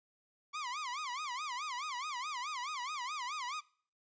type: tone with vibrato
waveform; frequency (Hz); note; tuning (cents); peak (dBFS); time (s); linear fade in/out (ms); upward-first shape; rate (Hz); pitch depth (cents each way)
sawtooth; 1099; C#6; -15; -34; 0.53-3.61; 20; sine; 4.7; 230
effects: noise-tail reverb RT60 0.5 s tail -23 dB re dry + resampled to 16000 Hz